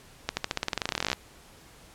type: accelerating click train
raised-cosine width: 0.2 ms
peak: -9 dBFS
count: 23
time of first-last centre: 0.29-1.13 s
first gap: 80 ms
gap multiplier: 0.92
effects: pink hiss -53 dBFS RMS until 1.94 s + low-pass 12000 Hz 12 dB/octave